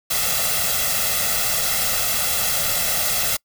white noise with comb filter, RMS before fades -21 dBFS, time 0.1-3.37 s, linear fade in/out 10 ms, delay 1.5 ms, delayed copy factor +0.8, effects noise-tail reverb RT60 0.1 s tail -26 dB re dry

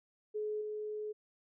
sine tone with level steps, 424.9 Hz, G#4, 40 cents sharp, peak -34 / -37 dBFS, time 0.34-1.13 s, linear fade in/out 20 ms, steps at 0.61 s, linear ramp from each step 5 ms, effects none

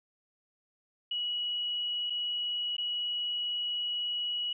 sine tone with dropouts, 2921 Hz, F#7, 23 cents flat, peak -30 dBFS, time 1.11-4.53 s, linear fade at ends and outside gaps 5 ms, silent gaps 2.099-2.103 / 2.767-2.781 s, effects none

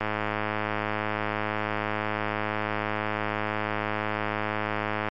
click train, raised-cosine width 0.5 ms, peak -12 dBFS, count 539, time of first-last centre 0.01-5.085 s, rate 106 Hz, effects MP3 48 kbps

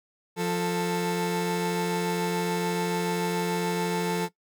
30% pulse tone pair together, 175.33 / 441.8 Hz, F3 / A4, +7 / +7 cents, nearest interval octave + major third, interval 1600 cents, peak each -25 dBFS, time 0.36-4.29 s, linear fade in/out 50 ms, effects noise-tail reverb RT60 0.1 s tail -17 dB re dry

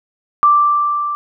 sine tone with level ramp, 1174.7 Hz, D6, in tune, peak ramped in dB -6 to -18 dBFS, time 0.43-1.15 s, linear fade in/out 0 ms, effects none

